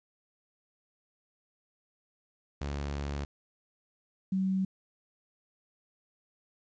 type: tone pair in turn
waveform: sawtooth / sine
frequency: 71.2 / 189.97 Hz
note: C#2 / F#3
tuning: +47 / +46 cents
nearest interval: octave + perfect fourth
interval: 1699 cents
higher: second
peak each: -29 / -26 dBFS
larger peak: second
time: 2.61-3.25 / 4.32-4.65 s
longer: first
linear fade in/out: 5 ms
effects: resampled to 16000 Hz + 11-bit